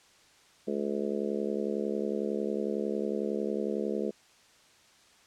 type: harmonic tone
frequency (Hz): 71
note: C#2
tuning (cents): +42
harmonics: 3 / 4 / 5 / 6 / 7 / 8 / 9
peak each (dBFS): -34 / -43 / -35 / -34 / -36 / -45 / -43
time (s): 0.67-4.11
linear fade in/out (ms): 10
effects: white hiss -60 dBFS RMS until 5.26 s + low-pass 7000 Hz 12 dB/octave